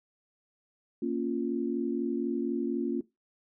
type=chord; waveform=sine; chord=Bb minor; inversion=none; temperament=equal; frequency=233.1 / 277.2 / 349.2 Hz; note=Bb3 / Db4 / F4; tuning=0 / 0 / 0 cents; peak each=-32 / -32 / -32 dBFS; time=1.02-3.01 s; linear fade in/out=5 ms; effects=noise-tail reverb RT60 0.2 s tail -18 dB re dry

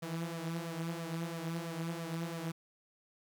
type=tone with flanger; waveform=sawtooth; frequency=166.1 Hz; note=E3; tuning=13 cents sharp; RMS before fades=-39 dBFS; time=0.02-2.52 s; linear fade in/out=10 ms; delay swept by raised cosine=1.6 to 6.9 ms; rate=3 Hz; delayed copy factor=+0.65; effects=12-bit

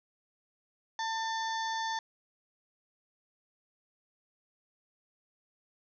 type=harmonic tone with a mistuned harmonic; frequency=896 Hz; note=A5; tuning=31 cents sharp; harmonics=1 / 2 / 4 / 5 / 6 / 7; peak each=-33 / -38 / -42 / -45 / -48 / -48 dBFS; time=0.99-1.99 s; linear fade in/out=2 ms; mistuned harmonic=4; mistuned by=-33 cents; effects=none

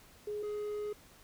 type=tone pair in turn; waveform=sine / triangle; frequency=418.3 / 418.3 Hz; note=G#4 / G#4; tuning=+12 / +12 cents; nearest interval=unison; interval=0 cents; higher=neither; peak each=-35 / -33 dBFS; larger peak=second; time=0.27-0.43 / 0.43-0.93 s; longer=second; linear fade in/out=5 ms; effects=pink hiss -59 dBFS RMS until 1.23 s

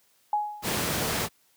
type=tone with exponential decay; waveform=sine; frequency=837 Hz; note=G#5; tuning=13 cents sharp; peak=-20 dBFS; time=0.33-0.84 s; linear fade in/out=2 ms; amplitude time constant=110 ms
type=noise; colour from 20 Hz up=pink; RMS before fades=-27 dBFS; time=0.62-1.29 s; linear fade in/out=50 ms
effects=white hiss -65 dBFS RMS until 1.56 s + high-pass 100 Hz 12 dB/octave

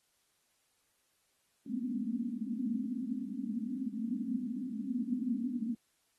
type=band-pass noise; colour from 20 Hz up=pink; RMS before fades=-36 dBFS; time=1.66-5.75 s; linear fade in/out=5 ms; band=210 to 270 Hz; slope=96 dB/octave; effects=white hiss -75 dBFS RMS until 6.18 s + AAC 32 kbps

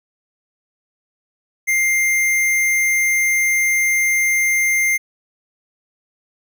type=tone; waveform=square; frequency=2100 Hz; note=C7; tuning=6 cents sharp; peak=-15 dBFS; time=1.67-4.98 s; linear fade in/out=20 ms; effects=none

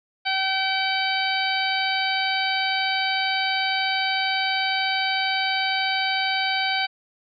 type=harmonic tone; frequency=767 Hz; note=G5; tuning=38 cents flat; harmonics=1 / 2 / 3 / 4 / 5 / 6; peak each=-26 / -28 / -27 / -29 / -31 / -30 dBFS; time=0.25-6.87 s; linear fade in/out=20 ms; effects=none

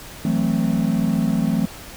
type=chord; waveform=triangle; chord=F# half-diminished seventh; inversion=third; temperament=equal; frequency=164.81 / 185 / 220 / 261.6 Hz; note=E3 / F#3 / A3 / C4; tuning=0 / 0 / 0 / 0 cents; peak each=-21 / -21 / -19 / -23 dBFS; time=0.25-1.66 s; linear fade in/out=2 ms; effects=pink hiss -38 dBFS RMS until 1.96 s

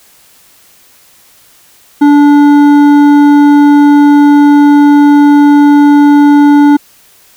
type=tone with hard clipping; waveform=sine; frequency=290 Hz; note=D4; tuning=22 cents flat; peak=-3 dBFS; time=2.01-6.77 s; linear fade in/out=10 ms; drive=9 dB; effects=white hiss -43 dBFS RMS until 7.36 s

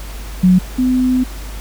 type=tone pair in turn; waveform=sine; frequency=183.4 / 254.4 Hz; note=F#3 / C4; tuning=-15 / -48 cents; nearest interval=tritone; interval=567 cents; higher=second; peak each=-6 / -11 dBFS; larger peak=first; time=0.43-0.59 / 0.78-1.24 s; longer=second; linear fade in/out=10 ms; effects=added 50 Hz sine -26 dBFS peak until 1.6 s + pink hiss -35 dBFS RMS until 1.6 s

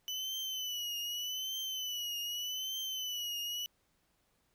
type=tone with vibrato; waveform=35% pulse; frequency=2986 Hz; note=F#7; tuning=15 cents sharp; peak=-34 dBFS; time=0.08-3.66 s; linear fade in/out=0 ms; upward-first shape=triangle; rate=0.83 Hz; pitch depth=87 cents each way; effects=pink hiss -75 dBFS RMS until 4.54 s

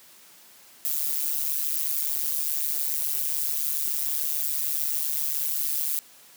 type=noise with amplitude modulation; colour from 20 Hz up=violet; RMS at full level=-23 dBFS; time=0.85-5.99 s; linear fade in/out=0 ms; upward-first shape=sine; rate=147 Hz; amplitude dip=95%; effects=white hiss -52 dBFS RMS until 6.36 s + high-pass 150 Hz 12 dB/octave

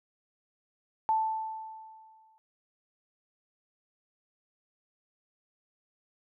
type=tone with exponential decay; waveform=sine; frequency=880 Hz; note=A5; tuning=in tune; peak=-22 dBFS; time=1.09-2.38 s; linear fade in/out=0 ms; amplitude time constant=280 ms; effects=none

